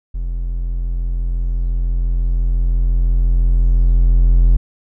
triangle tone with level ramp, 42.92 Hz, F1, 29 cents flat, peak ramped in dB -17 to -5 dBFS, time 0.14-4.57 s, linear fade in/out 10 ms, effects none

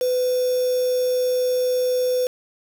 sine tone with quantisation, 502 Hz, B4, 28 cents sharp, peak -18 dBFS, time 0.01-2.27 s, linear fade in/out 2 ms, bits 5, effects none

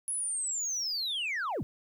sine linear sweep, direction down, 10530 to 77.78 Hz, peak -28 dBFS, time 0.08-1.63 s, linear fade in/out 0 ms, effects tanh soft clip ceiling -29 dBFS + 11-bit

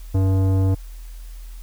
sine tone with tanh clipping, 95.4 Hz, G2, 47 cents flat, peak -17 dBFS, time 0.14-0.75 s, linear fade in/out 10 ms, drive 15 dB, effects added 41 Hz sine -33 dBFS peak until 1.62 s + white hiss -51 dBFS RMS until 1.62 s

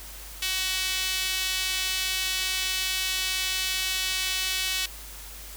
sawtooth tone with high-pass filter, 375.1 Hz, F#4, 24 cents sharp, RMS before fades -28 dBFS, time 0.42-4.86 s, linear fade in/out 5 ms, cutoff 3000 Hz, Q 1.5, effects added 50 Hz sine -43 dBFS peak until 5.56 s + white hiss -43 dBFS RMS until 5.56 s

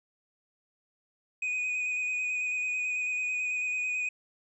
triangle tone with vibrato, 2489 Hz, D#7, in tune, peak -27 dBFS, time 1.42-4.09 s, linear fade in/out 5 ms, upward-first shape square, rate 9.1 Hz, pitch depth 16 cents each way, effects resampled to 22050 Hz

